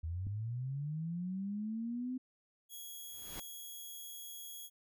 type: linear sweep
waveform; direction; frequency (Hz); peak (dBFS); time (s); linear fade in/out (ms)
sine; up; 77.6 to 258.9; -36; 0.03-2.18; 10
type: click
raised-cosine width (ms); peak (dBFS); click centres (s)
5; -32; 0.269
type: tone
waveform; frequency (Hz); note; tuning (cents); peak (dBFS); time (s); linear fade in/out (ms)
5% pulse; 3322; G#7; 0; -37; 2.69-4.7; 50
type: noise with exponential growth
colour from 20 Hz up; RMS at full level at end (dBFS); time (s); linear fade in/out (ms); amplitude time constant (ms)
pink; -44; 2.98-3.4; 5; 91
effects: none